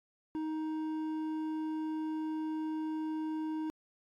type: tone with hard clipping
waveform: triangle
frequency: 313.1 Hz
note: D#4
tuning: 11 cents sharp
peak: -35 dBFS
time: 0.35-3.7 s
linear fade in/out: 0 ms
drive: 10 dB
effects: AAC 48 kbps